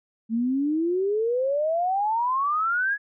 sine exponential sweep, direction up, 220 to 1700 Hz, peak -21 dBFS, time 0.29-2.98 s, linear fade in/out 50 ms, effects none

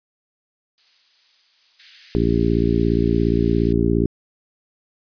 violet noise with tremolo, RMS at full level -42 dBFS, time 0.78-2.37 s, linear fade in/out 0 ms, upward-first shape triangle, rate 2.5 Hz, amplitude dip 25%
white high-pass noise, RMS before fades -41 dBFS, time 1.79-3.73 s, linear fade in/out 10 ms, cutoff 1600 Hz, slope 48 dB/octave
harmonic tone, 57.2 Hz, A#1, 32 cents flat, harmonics 1 / 2 / 3 / 4 / 5 / 6 / 7, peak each -23 / -23 / -23 / -23 / -23 / -23 / -23 dBFS, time 2.15-4.06 s, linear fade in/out 0 ms
effects resampled to 11025 Hz

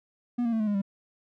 triangle tone with pitch steps, 242.2 / 232.5 / 223.1 / 214.2 / 205.6 / 197.3 Hz, B3 / A#3 / A3 / A3 / G#3 / G3, -34 / -4 / +24 / -46 / -17 / +11 cents, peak -22 dBFS, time 0.38-0.818 s, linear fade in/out 10 ms, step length 73 ms, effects none

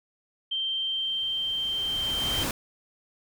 sine tone, 3139 Hz, G7, 2 cents sharp, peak -26 dBFS, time 0.51-2.44 s, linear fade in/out 10 ms
pink noise with exponential growth, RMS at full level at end -28 dBFS, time 0.67-2.51 s, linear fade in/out 2 ms, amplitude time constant 400 ms
effects none

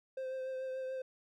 triangle tone with vibrato, 522 Hz, C5, 4 cents flat, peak -35 dBFS, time 0.17-1.02 s, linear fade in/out 5 ms, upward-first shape triangle, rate 6.9 Hz, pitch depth 22 cents each way, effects none

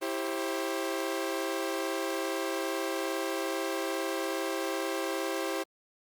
sawtooth chord, C major, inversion first, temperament equal with one note detuned, 329.6 / 392 / 533.9 Hz, E4 / G4 / C5, 0 / 0 / +35 cents, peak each -31 dBFS, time 0.01-5.64 s, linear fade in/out 20 ms, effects Opus 32 kbps

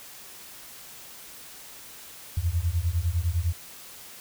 sine beating tone pair, 80.4 / 90.3 Hz, E2 / F#2, -43 / -42 cents, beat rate 9.9 Hz, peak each -26 dBFS, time 2.37-3.53 s, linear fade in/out 5 ms, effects white hiss -45 dBFS RMS until 4.2 s

